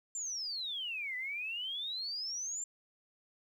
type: exponential two-way sweep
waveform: sine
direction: down then up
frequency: 7380 to 1975.5 to 7380 Hz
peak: -36 dBFS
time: 0.15-2.64 s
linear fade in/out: 2 ms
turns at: 1.16 s
effects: 11-bit